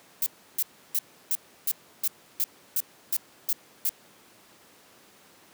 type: noise bursts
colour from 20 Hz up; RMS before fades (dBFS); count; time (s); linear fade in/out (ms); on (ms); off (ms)
violet; -25; 11; 0.22-3.893; 2; 43; 320
effects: pink hiss -55 dBFS RMS until 5.53 s + high-pass 200 Hz 12 dB/octave